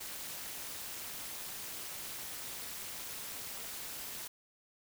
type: noise with amplitude modulation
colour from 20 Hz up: white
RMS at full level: -40 dBFS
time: 0-4.28 s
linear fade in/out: 10 ms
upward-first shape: sine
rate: 220 Hz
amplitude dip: 75%
effects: none